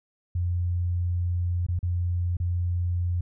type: tone with dropouts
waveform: sine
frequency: 88 Hz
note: F2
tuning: 14 cents sharp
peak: -23 dBFS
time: 0.35-3.21 s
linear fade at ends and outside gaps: 5 ms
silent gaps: 1.666-1.685 / 1.791-1.829 / 2.369-2.4 s
effects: none